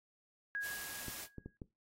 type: tone with exponential decay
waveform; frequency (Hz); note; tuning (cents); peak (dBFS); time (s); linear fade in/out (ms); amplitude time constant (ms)
sine; 1651; G#6; -11; -35; 0.55-1.57; 0; 220
type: noise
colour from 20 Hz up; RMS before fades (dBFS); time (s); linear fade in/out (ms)
white; -46; 0.61-1.28; 50
type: clicks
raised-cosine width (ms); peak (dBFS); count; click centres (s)
3; -32; 4; 1.083 / 1.383 / 1.46 / 1.618
effects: noise-tail reverb RT60 0.2 s tail -17 dB re dry + AAC 48 kbps